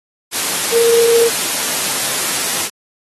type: tone in noise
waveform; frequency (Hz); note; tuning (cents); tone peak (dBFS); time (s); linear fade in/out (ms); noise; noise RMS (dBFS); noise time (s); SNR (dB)
sine; 464.9; A#4; -5; -9; 0.71-1.3; 50; white; -18; 0.31-2.7; +6
effects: high-pass 150 Hz 12 dB/octave + AAC 32 kbps